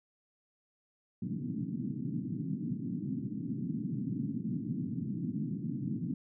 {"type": "band-pass noise", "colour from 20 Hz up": "white", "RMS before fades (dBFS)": -36, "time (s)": [1.22, 6.14], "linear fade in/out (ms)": 5, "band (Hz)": [120, 280], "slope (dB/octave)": 48, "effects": []}